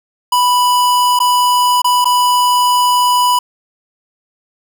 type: tone with dropouts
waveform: square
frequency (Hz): 987.8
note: B5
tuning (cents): 0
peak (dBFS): -10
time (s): 0.32-3.39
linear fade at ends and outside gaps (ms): 5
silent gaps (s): 1.191-1.201 / 1.819-1.844 / 2.045-2.054
effects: none